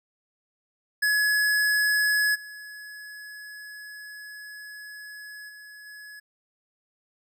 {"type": "tone with level steps", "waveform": "square", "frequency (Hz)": 1693, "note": "G#6", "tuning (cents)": 33, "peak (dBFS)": [-21, -40, -44, -42], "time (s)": [1.02, 6.2], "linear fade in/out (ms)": 10, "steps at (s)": [2.34, 5.48, 5.85], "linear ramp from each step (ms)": 20, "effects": []}